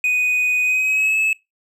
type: tone with pitch glide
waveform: triangle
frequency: 2489 to 2595 Hz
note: D#7 to E7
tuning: 0 to -28 cents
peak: -14 dBFS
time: 0.04-1.33 s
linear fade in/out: 2 ms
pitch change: +72 cents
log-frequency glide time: 0.63-1.18 s
effects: noise-tail reverb RT60 0.2 s tail -21 dB re dry